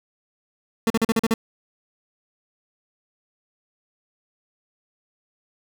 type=tone bursts; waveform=30% pulse; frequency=225.3 Hz; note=A3; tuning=41 cents sharp; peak=-14 dBFS; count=7; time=0.87-1.34 s; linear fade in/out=2 ms; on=32 ms; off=41 ms; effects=none